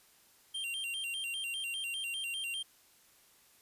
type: tone with vibrato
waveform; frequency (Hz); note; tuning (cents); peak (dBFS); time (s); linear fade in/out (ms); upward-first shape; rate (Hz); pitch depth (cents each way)
square; 2960; F#7; 0; -36; 0.54-2.63; 10; square; 5; 120
effects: white hiss -64 dBFS RMS until 3.61 s + resampled to 32000 Hz